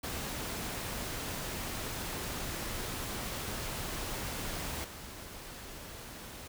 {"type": "noise with level steps", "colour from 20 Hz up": "pink", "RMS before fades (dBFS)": [-38, -46], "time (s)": [0.03, 6.48], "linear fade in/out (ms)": 10, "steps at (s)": 4.84, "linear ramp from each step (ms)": 5, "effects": []}